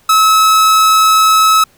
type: tone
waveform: 45% pulse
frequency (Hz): 1292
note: E6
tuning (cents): -35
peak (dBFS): -6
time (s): 0.09-1.64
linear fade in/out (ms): 5
effects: pink hiss -50 dBFS RMS until 1.77 s